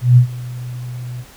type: tone with ADSR envelope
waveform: sine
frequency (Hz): 123.47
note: B2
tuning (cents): 0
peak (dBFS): -3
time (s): 0.01-1.25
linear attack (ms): 160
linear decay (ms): 96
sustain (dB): -21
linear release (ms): 50
effects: pink hiss -43 dBFS RMS until 1.36 s